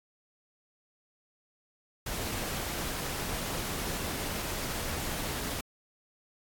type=noise; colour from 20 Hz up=pink; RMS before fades=-35 dBFS; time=2.06-5.61 s; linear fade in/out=5 ms; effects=AAC 64 kbps